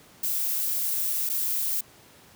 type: noise with dropouts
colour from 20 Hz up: violet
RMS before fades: -27 dBFS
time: 0.23-1.81 s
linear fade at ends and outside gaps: 5 ms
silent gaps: 1.292-1.297 s
effects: pink hiss -53 dBFS RMS until 2.35 s + high-pass 100 Hz 12 dB/octave